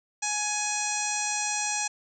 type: harmonic tone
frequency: 837 Hz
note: G#5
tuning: 13 cents sharp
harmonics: 1 / 2 / 3 / 4 / 5 / 6 / 7 / 8 / 9 / 10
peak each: -33 / -38 / -34 / -44 / -39 / -44 / -32 / -35 / -35 / -41 dBFS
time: 0.22-1.88 s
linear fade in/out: 10 ms
effects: none